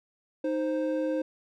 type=tone pair together; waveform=triangle; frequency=311 / 523 Hz; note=D#4 / C5; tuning=-1 / -1 cents; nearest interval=major sixth; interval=900 cents; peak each=-27 dBFS; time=0.44-1.22 s; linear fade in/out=5 ms; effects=none